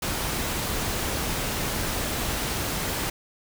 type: noise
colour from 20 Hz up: pink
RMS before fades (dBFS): -28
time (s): 0.02-3.1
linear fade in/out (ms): 5
effects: none